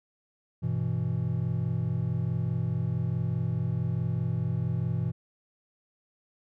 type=chord; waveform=triangle; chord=E minor; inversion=first; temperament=just; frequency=98.89 / 123.61 / 164.81 Hz; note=G2 / B2 / E3; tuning=+16 / +2 / 0 cents; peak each=-31 / -27 / -29 dBFS; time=0.62-5.12 s; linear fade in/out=20 ms; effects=none